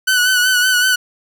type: tone with vibrato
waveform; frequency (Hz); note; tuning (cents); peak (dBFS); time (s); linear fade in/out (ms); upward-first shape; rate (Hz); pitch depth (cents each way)
sawtooth; 1492; F#6; +14; -8; 0.07-0.96; 10; sine; 5.3; 40
effects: none